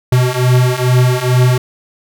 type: beating tone pair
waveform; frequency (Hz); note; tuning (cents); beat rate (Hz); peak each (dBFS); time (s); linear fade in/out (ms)
square; 124.3 / 126.6; B2 / B2; +12 / +43; 2.3; -14 / -12; 0.12-1.58; 5
effects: none